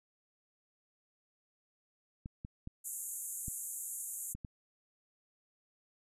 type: clicks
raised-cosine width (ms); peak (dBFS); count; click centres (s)
5; -30; 6; 2.259 / 2.449 / 2.674 / 3.482 / 4.35 / 4.448
type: band-pass noise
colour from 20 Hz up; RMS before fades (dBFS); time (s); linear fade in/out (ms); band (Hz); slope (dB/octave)
pink; -42; 2.84-4.34; 20; 6800 to 13000; 96
effects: none